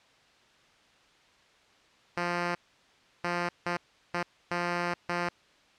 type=tone bursts at uneven times; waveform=5% pulse; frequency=174.61 Hz; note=F3; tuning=in tune; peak=-17 dBFS; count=6; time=2.17-2.55 / 3.24-3.49 / 3.66-3.77 / 4.14-4.23 / 4.51-4.94 / 5.09-5.29 s; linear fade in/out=5 ms; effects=white hiss -61 dBFS RMS until 5.78 s + low-pass 4000 Hz 12 dB/octave